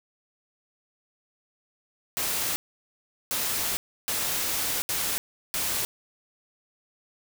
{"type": "noise bursts at uneven times", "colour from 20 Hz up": "white", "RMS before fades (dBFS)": -28, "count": 5, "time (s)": [[2.17, 2.56], [3.31, 3.77], [4.08, 4.82], [4.89, 5.18], [5.54, 5.85]], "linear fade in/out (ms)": 0, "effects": []}